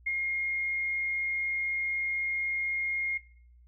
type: tone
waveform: sine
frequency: 2138 Hz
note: C7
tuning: 37 cents sharp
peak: -27 dBFS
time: 0.06-3.18 s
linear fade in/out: 10 ms
effects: noise-tail reverb RT60 0.6 s tail -17 dB re dry + added 60 Hz sine -54 dBFS peak until 3.67 s